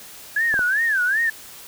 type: tone with vibrato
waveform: sine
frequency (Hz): 1644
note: G#6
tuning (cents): -18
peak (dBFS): -17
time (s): 0.36-1.3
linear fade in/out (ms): 5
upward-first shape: sine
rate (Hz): 2.6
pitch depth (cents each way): 220
type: clicks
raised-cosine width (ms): 1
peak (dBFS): -16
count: 2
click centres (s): 0.541 / 0.592
effects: white hiss -41 dBFS RMS until 1.67 s